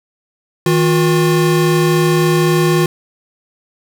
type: tone pair together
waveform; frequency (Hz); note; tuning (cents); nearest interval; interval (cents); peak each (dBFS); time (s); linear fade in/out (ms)
square; 159.4 / 357.4; D#3 / F4; +42 / +40; octave + major second; 1398; -14; 0.66-2.86; 2
effects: none